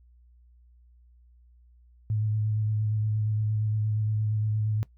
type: tone with vibrato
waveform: sine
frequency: 107.4 Hz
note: A2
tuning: 41 cents flat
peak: -24 dBFS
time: 2.1-4.83 s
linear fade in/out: 0 ms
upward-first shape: square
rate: 8.6 Hz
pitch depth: 16 cents each way
effects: noise-tail reverb RT60 0.1 s tail -19 dB re dry + added 60 Hz sine -54 dBFS peak until 4.97 s